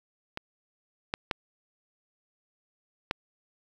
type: clicks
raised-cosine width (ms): 0.3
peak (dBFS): -18 / -12 / -11 / -11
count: 4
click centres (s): 0.374 / 1.139 / 1.312 / 3.111
effects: 8-bit